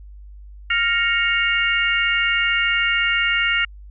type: harmonic tone with a mistuned harmonic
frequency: 466.8 Hz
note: A#4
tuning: 2 cents sharp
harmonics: 3 / 4 / 5 / 6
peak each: -22 / -22 / -22 / -22 dBFS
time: 0.7-3.65 s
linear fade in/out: 5 ms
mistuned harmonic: 5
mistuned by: -100 cents
effects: added 50 Hz sine -37 dBFS peak until 3.9 s